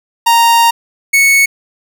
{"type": "tone pair in turn", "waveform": "45% pulse", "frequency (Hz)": [930, 2212], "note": ["A#5", "C#7"], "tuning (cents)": [-4, -4], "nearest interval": "octave + minor third", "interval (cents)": 1500, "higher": "second", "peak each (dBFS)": -6, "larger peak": "neither", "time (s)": [[0.26, 0.71], [1.13, 1.46]], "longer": "first", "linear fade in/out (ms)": 10, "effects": []}